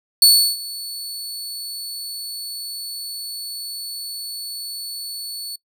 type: tone with ADSR envelope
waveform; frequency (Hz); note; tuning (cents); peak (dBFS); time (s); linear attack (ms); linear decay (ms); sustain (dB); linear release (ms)
sawtooth; 4439; C#8; +2; -4; 0.22-5.56; 3; 340; -21; 6
effects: noise-tail reverb RT60 0.1 s tail -22 dB re dry